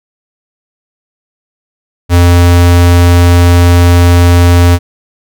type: tone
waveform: square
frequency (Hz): 87.31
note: F2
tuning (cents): 0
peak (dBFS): -3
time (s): 2.09-4.79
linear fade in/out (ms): 50
effects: none